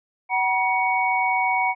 sine tone cluster, 754 / 959 / 2236 Hz, F#5 / A#5 / C#7, +32 / +49 / +14 cents, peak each -23 dBFS, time 0.29-1.75 s, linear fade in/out 50 ms, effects none

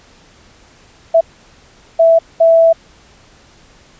sine tone bursts at uneven times, 659.3 Hz, E5, in tune, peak -5 dBFS, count 3, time 1.14-1.21 / 1.99-2.19 / 2.4-2.73 s, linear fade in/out 10 ms, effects pink hiss -46 dBFS RMS until 3.99 s + resampled to 16000 Hz

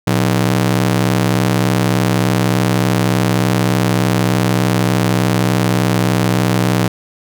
sawtooth ring-modulated tone, 146.83 Hz, D3, in tune, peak -5 dBFS, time 0.07-6.88 s, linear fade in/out 5 ms, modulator 31.7 Hz, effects none

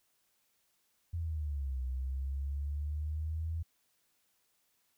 sine exponential two-way sweep, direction down then up, 86 to 63.3 to 82.7 Hz, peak -33 dBFS, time 1.13-3.63 s, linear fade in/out 10 ms, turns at 1.82 s, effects white hiss -75 dBFS RMS until 4.97 s

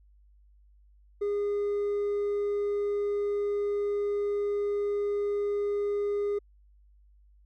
sine tone with hard clipping, 409 Hz, G#4, 26 cents flat, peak -27 dBFS, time 1.21-6.39 s, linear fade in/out 10 ms, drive 2 dB, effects added 50 Hz sine -56 dBFS peak until 7.45 s

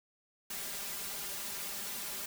white noise with comb filter, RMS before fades -40 dBFS, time 0.5-2.26 s, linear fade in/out 5 ms, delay 5 ms, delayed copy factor +0.9, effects none

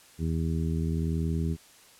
harmonic tone, 81 Hz, E2, 30 cents flat, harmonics 1 / 2 / 3 / 4 / 5, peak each -29 / -29 / -35 / -39 / -40 dBFS, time 0.18-1.57 s, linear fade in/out 50 ms, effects white hiss -55 dBFS RMS until 1.99 s + low-pass 11000 Hz 12 dB/octave

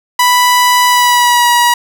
sawtooth tone with pitch glide, 987.8 to 961.9 Hz, B5 to B5, 0 to -46 cents, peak -3 dBFS, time 0.19-1.74 s, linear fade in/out 5 ms, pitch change -46 cents, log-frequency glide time 0.87-1.48 s, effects 7-bit

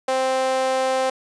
sawtooth tone with high-pass filter, 261.6 Hz, C4, in tune, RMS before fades -21 dBFS, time 0.08-1.1 s, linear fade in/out 5 ms, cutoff 610 Hz, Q 5.6, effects resampled to 22050 Hz

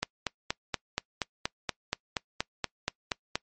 click train, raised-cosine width 0.2 ms, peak -10 dBFS, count 15, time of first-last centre 0.03-3.355 s, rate 4.21 Hz, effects noise-tail reverb RT60 0.1 s tail -24 dB re dry + MP3 32 kbps

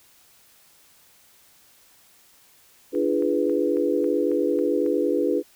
sine chord, D diminished seventh, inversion none, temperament equal with one note detuned, 293.7 / 342.6 / 415.3 / 493.9 Hz, D4 / F4 / Ab4 / Cb5, 0 / -33 / 0 / 0 cents, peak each -25 dBFS, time 2.92-5.43 s, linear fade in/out 50 ms
click train, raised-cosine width 0.5 ms, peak -30 dBFS, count 8, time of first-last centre 2.95-4.863 s, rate 3.66 Hz
effects white hiss -56 dBFS RMS until 5.55 s

